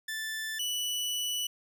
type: tone pair in turn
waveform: sawtooth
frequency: 1760 / 2960 Hz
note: A6 / F#7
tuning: 0 / 0 cents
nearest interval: major sixth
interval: 900 cents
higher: second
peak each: -30 / -27 dBFS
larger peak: second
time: 0.08-0.59 / 0.59-1.47 s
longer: second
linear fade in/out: 5 ms
effects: none